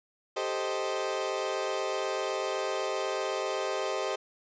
30% pulse chord, A half-diminished seventh, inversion third, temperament equal, 392 / 440 / 523.3 / 622.3 Hz, G4 / A4 / C5 / Eb5, 0 / 0 / 0 / 0 cents, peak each -32 / -35 / -32 / -32 dBFS, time 0.36-4.16 s, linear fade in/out 10 ms, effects resampled to 16000 Hz

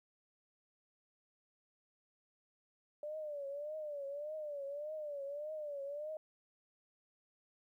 sine tone with vibrato, 587.3 Hz, D5, in tune, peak -40 dBFS, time 3.03-6.17 s, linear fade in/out 2 ms, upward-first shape triangle, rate 1.7 Hz, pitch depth 120 cents each way, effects 13-bit

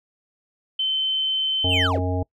sine tone, 3076 Hz, G7, 33 cents flat, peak -20 dBFS, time 0.79-1.87 s, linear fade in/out 5 ms
harmonic tone, 91 Hz, F#2, 28 cents flat, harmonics 1 / 3 / 5 / 7 / 9, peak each -23 / -28 / -30 / -31 / -33 dBFS, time 1.64-2.23 s, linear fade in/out 5 ms
triangle linear sweep, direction down, 3136 to 84.1 Hz, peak -21 dBFS, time 1.68-2.01 s, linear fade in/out 50 ms
effects noise-tail reverb RT60 0.1 s tail -24 dB re dry

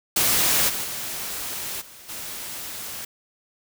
white noise with level steps, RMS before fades -20 / -28 / -31 / -45 / -34 dBFS, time 0.16-3.05 s, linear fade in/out 5 ms, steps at 0.68 / 0.83 / 1.8 / 2.08 s, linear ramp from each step 20 ms, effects none

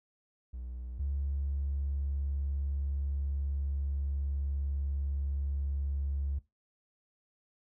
triangle tone pair in turn, 61.7 / 69.79 Hz, B1 / C#2, -1 / +12 cents, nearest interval major second, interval 213 cents, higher second, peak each -36 / -27 dBFS, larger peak second, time 0.53-0.99 / 0.99-6.39 s, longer second, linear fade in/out 10 ms, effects noise-tail reverb RT60 0.2 s tail -20 dB re dry + tanh soft clip ceiling -27 dBFS

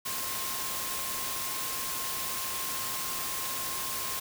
sine tone in noise, 1063 Hz, C6, 27 cents sharp, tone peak -41 dBFS, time 0.05-4.2 s, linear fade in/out 10 ms, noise white, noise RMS -34 dBFS, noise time 0.05-4.2 s, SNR -10 dB, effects none

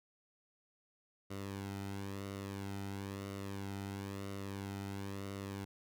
sawtooth tone with flanger, 98.7 Hz, G2, 12 cents sharp, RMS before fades -43 dBFS, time 1.3-5.65 s, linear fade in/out 10 ms, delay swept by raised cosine 1.2 to 1.8 ms, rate 1 Hz, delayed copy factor -0.6, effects none

